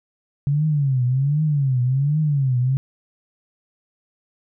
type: tone with vibrato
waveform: sine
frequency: 138.59 Hz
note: C#3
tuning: in tune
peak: -16 dBFS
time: 0.47-2.77 s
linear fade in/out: 0 ms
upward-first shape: triangle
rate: 1.3 Hz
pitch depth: 220 cents each way
effects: none